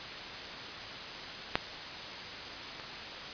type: clicks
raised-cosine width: 0.3 ms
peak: -9 / -26 dBFS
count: 2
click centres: 1.555 / 2.798 s
effects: white hiss -41 dBFS RMS until 3.33 s + resampled to 11025 Hz